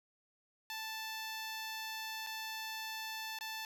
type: tone with dropouts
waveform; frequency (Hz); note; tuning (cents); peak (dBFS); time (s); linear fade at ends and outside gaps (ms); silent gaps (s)
10% pulse; 880; A5; 0; -32; 0.7-3.65; 1; 2.265-2.27 / 3.388-3.409
effects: none